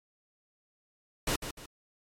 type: noise with echo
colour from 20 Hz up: pink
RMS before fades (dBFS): -29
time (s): 1.27-1.36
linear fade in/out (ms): 5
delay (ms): 150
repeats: 2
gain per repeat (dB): -9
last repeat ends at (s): 1.66
effects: low-pass 12000 Hz 12 dB/octave + MP3 96 kbps